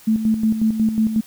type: tone with tremolo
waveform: sine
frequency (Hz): 220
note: A3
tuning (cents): 0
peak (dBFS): -13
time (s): 0.07-1.21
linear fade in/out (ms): 10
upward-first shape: square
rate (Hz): 5.5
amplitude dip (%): 60
effects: white hiss -46 dBFS RMS until 1.26 s